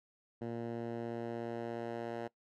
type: tone with band-pass filter sweep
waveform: 10% pulse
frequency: 116.9 Hz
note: A#2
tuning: 5 cents sharp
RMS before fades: -40 dBFS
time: 0.41-2.28 s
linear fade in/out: 10 ms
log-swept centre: 260 to 620 Hz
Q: 0.71
effects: noise-tail reverb RT60 0.1 s tail -20 dB re dry